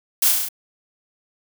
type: noise with echo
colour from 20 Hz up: blue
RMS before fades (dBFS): -17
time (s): 0.22-0.29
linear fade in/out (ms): 5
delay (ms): 33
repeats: 6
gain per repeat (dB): -2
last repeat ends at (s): 0.488
effects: none